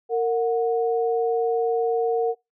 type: tone pair together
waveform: sine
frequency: 460.1 / 732 Hz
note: A#4 / F#5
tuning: -23 / -19 cents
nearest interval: minor sixth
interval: 804 cents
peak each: -20 / -26 dBFS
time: 0.09-2.35 s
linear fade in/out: 50 ms
effects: noise-tail reverb RT60 0.2 s tail -24 dB re dry